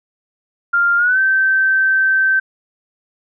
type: tone with pitch glide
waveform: sine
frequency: 1396.9 to 1550 Hz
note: F6 to G6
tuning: 0 to -20 cents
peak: -11 dBFS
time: 0.73-2.4 s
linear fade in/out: 10 ms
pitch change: +180 cents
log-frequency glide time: 0.97-1.19 s
effects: none